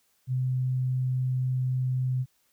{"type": "tone", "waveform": "sine", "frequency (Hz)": 128.3, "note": "C3", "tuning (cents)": -34, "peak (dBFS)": -24, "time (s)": [0.27, 2.26], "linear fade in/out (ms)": 50, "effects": ["white hiss -69 dBFS RMS until 2.52 s"]}